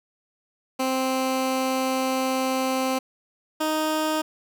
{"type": "tone pair in turn", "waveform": "15% pulse", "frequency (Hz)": [261.6, 311.1], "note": ["C4", "D#4"], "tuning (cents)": [0, 0], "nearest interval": "minor third", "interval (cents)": 300, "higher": "second", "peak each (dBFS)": -16, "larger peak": "neither", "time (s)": [[0.79, 2.99], [3.6, 4.22]], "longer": "first", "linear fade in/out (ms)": 10, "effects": []}